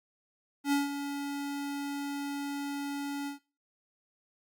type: tone with ADSR envelope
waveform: square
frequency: 283.3 Hz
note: C#4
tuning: 38 cents sharp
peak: -24 dBFS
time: 0.64-3.39 s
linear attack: 82 ms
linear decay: 160 ms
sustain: -10 dB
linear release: 120 ms
effects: noise-tail reverb RT60 0.3 s tail -19 dB re dry + Opus 48 kbps